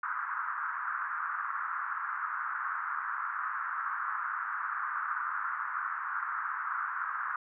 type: band-pass noise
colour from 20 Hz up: white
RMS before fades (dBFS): -35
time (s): 0.03-7.36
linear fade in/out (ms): 2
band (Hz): 1100 to 1500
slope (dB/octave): 48
effects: none